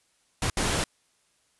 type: noise bursts at uneven times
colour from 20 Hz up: pink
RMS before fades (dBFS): -26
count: 2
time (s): 0.42-0.5 / 0.57-0.84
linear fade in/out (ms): 2
effects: white hiss -68 dBFS RMS until 1.59 s + resampled to 24000 Hz